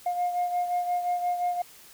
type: beating tone pair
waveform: sine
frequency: 710 / 715.7 Hz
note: F5 / F5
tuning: +28 / +42 cents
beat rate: 5.7 Hz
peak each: -24 / -31 dBFS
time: 0.06-1.62 s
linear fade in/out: 5 ms
effects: tanh soft clip ceiling -21 dBFS + white hiss -51 dBFS RMS until 1.93 s